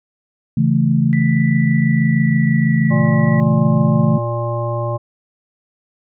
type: chord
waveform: sine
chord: A major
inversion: first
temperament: equal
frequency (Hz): 138.59 / 164.81 / 220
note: C#3 / E3 / A3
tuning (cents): 0 / 0 / 0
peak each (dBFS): -16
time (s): 0.57-4.18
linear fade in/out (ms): 5
type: tone with pitch glide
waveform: sine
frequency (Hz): 1975.5 to 1943.8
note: B6 to B6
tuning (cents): 0 to -28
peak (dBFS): -25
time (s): 1.13-3.4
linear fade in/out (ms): 0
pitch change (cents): -28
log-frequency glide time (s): 1.46-3.13
type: harmonic tone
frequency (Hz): 117.6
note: A#2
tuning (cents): +16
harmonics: 1 / 3 / 5 / 7 / 9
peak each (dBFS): -20 / -29 / -23 / -31 / -27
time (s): 2.9-4.98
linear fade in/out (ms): 20
effects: none